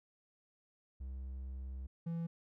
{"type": "tone pair in turn", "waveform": "triangle", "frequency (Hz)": [65.41, 167.22], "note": ["C2", "E3"], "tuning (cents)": [0, 25], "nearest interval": "octave + major third", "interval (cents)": 1625, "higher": "second", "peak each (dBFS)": [-39, -34], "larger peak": "second", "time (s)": [[1, 1.87], [2.06, 2.27]], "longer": "first", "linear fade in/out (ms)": 10, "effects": []}